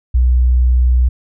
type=tone; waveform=sine; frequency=62 Hz; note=B1; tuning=7 cents sharp; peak=-8 dBFS; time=0.14-1.09 s; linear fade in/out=10 ms; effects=none